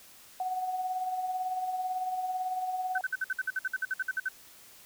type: tone with tremolo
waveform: sine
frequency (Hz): 741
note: F#5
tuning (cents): +2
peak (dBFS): -28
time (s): 0.4-3.01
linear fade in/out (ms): 2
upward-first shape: sine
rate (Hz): 18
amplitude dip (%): 45
type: tone bursts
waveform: sine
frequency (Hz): 1524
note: G6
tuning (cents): -49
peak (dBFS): -27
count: 16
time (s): 2.95-4.287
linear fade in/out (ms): 5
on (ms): 32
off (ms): 55
effects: white hiss -54 dBFS RMS until 4.85 s